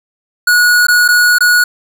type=tone with dropouts; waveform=square; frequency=1457 Hz; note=F#6; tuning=27 cents flat; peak=-7 dBFS; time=0.47-1.64 s; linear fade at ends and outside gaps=5 ms; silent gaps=0.869-0.883 / 1.08-1.086 / 1.385-1.406 s; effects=none